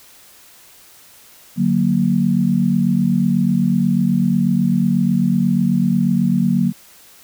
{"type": "chord", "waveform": "sine", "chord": "D augmented", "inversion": "none", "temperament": "equal", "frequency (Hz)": [146.83, 185, 233.1], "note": ["D3", "F#3", "A#3"], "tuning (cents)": [0, 0, 0], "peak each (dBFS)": [-21, -16, -17], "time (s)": [1.56, 6.73], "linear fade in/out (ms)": 50, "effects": ["white hiss -46 dBFS RMS until 7.23 s"]}